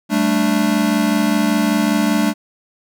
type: chord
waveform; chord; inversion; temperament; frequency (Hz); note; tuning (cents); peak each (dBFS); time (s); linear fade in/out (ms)
square; G suspended second; none; equal with one note detuned; 194.87 / 220 / 293.7; G3 / A3 / D4; -10 / 0 / 0; -21 / -18 / -19; 0.09-2.34; 50
effects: none